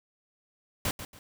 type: noise with echo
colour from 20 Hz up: pink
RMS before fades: -29 dBFS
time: 0.85-0.91 s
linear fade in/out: 2 ms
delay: 140 ms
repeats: 2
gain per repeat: -11 dB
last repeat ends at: 1.19 s
effects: none